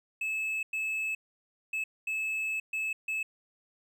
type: tone bursts at uneven times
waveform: triangle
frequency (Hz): 2600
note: E7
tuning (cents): -24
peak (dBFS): -28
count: 6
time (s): 0.21-0.63 / 0.73-1.15 / 1.73-1.84 / 2.07-2.6 / 2.73-2.93 / 3.08-3.23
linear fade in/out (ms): 5
effects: none